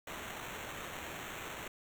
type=noise with sample-and-hold; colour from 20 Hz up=violet; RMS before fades=-44 dBFS; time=0.07-1.68 s; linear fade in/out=5 ms; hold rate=4900 Hz; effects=none